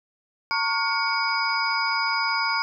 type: tone cluster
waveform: sine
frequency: 911 / 1106 / 1427 / 2238 / 4957 Hz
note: A#5 / C#6 / F6 / C#7 / D#8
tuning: -40 / -4 / +37 / +16 / -7 cents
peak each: -28 dBFS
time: 0.51-2.62 s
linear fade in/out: 0 ms
effects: none